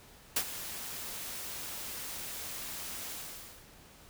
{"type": "noise with ADSR envelope", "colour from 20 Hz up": "white", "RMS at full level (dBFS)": -28, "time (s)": [0.36, 3.66], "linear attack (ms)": 6, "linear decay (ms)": 67, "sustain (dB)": -13, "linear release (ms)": 560, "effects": ["pink hiss -56 dBFS RMS until 4.09 s"]}